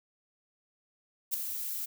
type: noise with ADSR envelope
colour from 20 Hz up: violet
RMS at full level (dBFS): -27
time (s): 1.31-1.86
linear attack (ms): 32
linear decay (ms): 4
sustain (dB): -9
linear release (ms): 12
effects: none